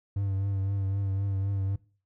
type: tone with vibrato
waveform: triangle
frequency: 98 Hz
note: G2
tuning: in tune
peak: -24 dBFS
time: 0.16-1.76 s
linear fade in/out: 5 ms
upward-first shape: triangle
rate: 3.9 Hz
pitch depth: 38 cents each way
effects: noise-tail reverb RT60 0.4 s tail -21 dB re dry